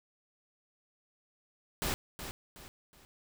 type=noise with echo; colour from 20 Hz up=pink; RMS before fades=-33 dBFS; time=1.82-1.94 s; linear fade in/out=0 ms; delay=370 ms; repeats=3; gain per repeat=-9 dB; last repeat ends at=3.05 s; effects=none